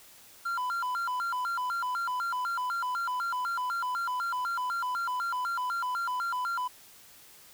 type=tone with vibrato; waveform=triangle; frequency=1174.7 Hz; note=D6; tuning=in tune; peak=-27 dBFS; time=0.45-6.68 s; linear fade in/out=10 ms; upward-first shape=square; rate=4 Hz; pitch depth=280 cents each way; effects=white hiss -54 dBFS RMS until 7.53 s